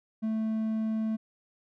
triangle tone, 220 Hz, A3, in tune, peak -25 dBFS, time 0.22-1.17 s, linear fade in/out 20 ms, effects none

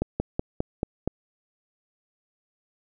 slowing click train, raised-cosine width 2 ms, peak -11 dBFS, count 6, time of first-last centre 0.02-1.076 s, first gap 180 ms, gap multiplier 1.08, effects none

